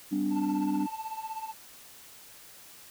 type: chord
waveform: sine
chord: G suspended fourth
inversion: none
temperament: equal with one note detuned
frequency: 196 / 254.9 / 293.7 Hz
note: G3 / C4 / D4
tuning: 0 / -45 / 0 cents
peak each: -31 / -33 / -27 dBFS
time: 0.11-0.87 s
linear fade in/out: 20 ms
type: tone with tremolo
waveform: triangle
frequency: 883 Hz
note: A5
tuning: 6 cents sharp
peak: -30 dBFS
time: 0.3-1.54 s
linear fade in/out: 50 ms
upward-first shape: sine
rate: 16 Hz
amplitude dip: 75%
effects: tanh soft clip ceiling -19 dBFS + white hiss -51 dBFS RMS until 2.9 s